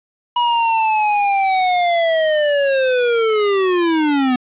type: linear sweep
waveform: square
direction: down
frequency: 970 to 246.9 Hz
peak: -14 dBFS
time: 0.36-4.36 s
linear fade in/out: 5 ms
effects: resampled to 8000 Hz + 7-bit